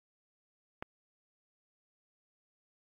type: click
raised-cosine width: 0.5 ms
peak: -23 dBFS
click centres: 0.825 s
effects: AAC 64 kbps